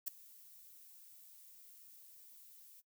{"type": "noise with ADSR envelope", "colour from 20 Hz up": "violet", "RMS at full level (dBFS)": -35, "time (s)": [0.06, 2.82], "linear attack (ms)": 20, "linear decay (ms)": 3, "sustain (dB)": -24, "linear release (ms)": 29, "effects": ["noise-tail reverb RT60 0.1 s tail -19 dB re dry"]}